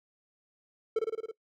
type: tone with echo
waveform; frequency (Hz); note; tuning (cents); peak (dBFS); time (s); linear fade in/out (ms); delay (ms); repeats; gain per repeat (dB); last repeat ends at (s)
triangle; 444.8; A4; +19; -21; 0.96-0.99; 5; 54; 6; -2; 1.314
effects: noise-tail reverb RT60 0.1 s tail -21 dB re dry